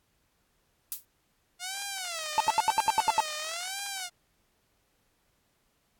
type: noise with exponential decay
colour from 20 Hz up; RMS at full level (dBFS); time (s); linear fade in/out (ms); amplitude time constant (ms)
violet; -27; 0.92-1.05; 0; 28
type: tone with vibrato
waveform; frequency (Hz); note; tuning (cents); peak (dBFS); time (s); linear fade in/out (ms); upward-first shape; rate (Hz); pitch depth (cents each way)
5% pulse; 698.5; F5; 0; -22; 1.59-4.1; 50; sine; 1; 240
type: tone bursts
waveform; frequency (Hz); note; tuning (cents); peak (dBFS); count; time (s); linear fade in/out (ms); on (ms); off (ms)
triangle; 880; A5; 0; -17; 9; 2.38-3.203; 0; 23; 77
effects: pink hiss -72 dBFS RMS until 5.99 s + AAC 64 kbps